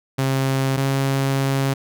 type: tone pair in turn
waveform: sawtooth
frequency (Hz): 134.2 / 136.07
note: C3 / C#3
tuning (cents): +44 / -32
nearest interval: unison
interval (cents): 24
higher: second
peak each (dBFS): -14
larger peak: neither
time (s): 0.18-0.77 / 0.77-1.74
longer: second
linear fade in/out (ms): 10
effects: none